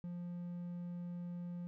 triangle tone, 175.1 Hz, F3, 5 cents sharp, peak -39 dBFS, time 0.04-1.67 s, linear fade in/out 0 ms, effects none

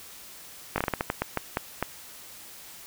slowing click train, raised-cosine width 0.5 ms, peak -10 dBFS, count 12, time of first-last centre 0.76-1.826 s, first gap 20 ms, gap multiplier 1.29, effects white hiss -46 dBFS RMS until 2.86 s

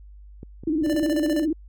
clicks, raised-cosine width 3 ms, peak -25 dBFS, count 7, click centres 0.431 / 0.636 / 0.677 / 0.824 / 0.872 / 0.942 / 1.029 s
sine tone with vibrato, 311.1 Hz, D#4, in tune, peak -20 dBFS, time 0.67-1.53 s, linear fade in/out 5 ms, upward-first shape square, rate 18 Hz, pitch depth 86 cents each way
square tone with tremolo, 590 Hz, D5, 8 cents sharp, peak -26 dBFS, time 0.83-1.46 s, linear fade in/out 50 ms, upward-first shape square, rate 15 Hz, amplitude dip 70%
effects added 50 Hz sine -42 dBFS peak until 1.68 s

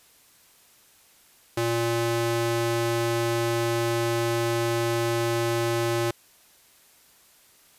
square tone with high-pass filter, 116.54 Hz, A#2, in tune, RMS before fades -25 dBFS, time 1.57-6.11 s, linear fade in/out 5 ms, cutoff 240 Hz, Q 1.2, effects white hiss -57 dBFS RMS until 7.78 s + resampled to 32000 Hz

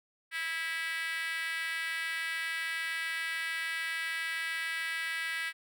5% pulse tone with high-pass filter, 326.9 Hz, E4, 14 cents flat, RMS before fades -35 dBFS, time 0.31-5.53 s, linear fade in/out 50 ms, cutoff 1800 Hz, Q 5, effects none

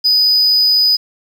sine tone, 4978 Hz, D#8, in tune, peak -6 dBFS, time 0.04-0.97 s, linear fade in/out 20 ms, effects tanh soft clip ceiling -8 dBFS + 7-bit

